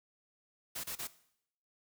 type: noise bursts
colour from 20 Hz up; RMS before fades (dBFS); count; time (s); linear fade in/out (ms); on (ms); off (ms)
white; -40; 3; 0.75-1.074; 10; 88; 30
effects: noise-tail reverb RT60 0.7 s tail -17 dB re dry